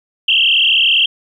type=tone with frequency modulation; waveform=sine; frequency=2960 Hz; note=F#7; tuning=in tune; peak=-9 dBFS; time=0.28-1.06 s; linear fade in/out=5 ms; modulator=37.5 Hz; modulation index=7.5; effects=8-bit